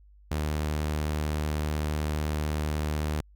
sawtooth tone, 75.9 Hz, D#2, 42 cents flat, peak -23 dBFS, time 0.31-3.21 s, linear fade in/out 5 ms, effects added 50 Hz sine -52 dBFS peak until 3.35 s

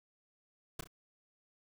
pink noise with echo, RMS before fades -39 dBFS, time 0.79-0.81 s, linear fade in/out 5 ms, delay 32 ms, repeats 2, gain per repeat -8 dB, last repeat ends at 0.874 s, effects none

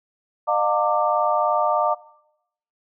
sine tone cluster, 608 / 711 / 907 / 1179 Hz, D#5 / F5 / A#5 / D6, -40 / +31 / -48 / +6 cents, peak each -23 dBFS, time 0.47-1.95 s, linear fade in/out 20 ms, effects noise-tail reverb RT60 0.8 s tail -20 dB re dry

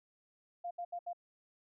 sine tone bursts, 698.5 Hz, F5, in tune, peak -37 dBFS, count 4, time 0.64-1.132 s, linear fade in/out 10 ms, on 69 ms, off 72 ms, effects none

